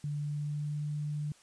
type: tone with pitch glide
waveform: sine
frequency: 146.83 to 148.79 Hz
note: D3 to D3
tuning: 0 to +23 cents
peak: -32 dBFS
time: 0.04-1.32 s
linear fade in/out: 2 ms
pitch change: +23 cents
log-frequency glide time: 0.16-0.88 s
effects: white hiss -61 dBFS RMS until 1.42 s + resampled to 22050 Hz